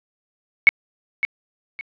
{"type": "tone with echo", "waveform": "sine", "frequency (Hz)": 2208, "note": "C#7", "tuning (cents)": -7, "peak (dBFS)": -6, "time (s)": [0.67, 0.69], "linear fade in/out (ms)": 0, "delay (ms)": 560, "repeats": 2, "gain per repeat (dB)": -11, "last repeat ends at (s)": 1.81, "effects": ["resampled to 11025 Hz", "8-bit"]}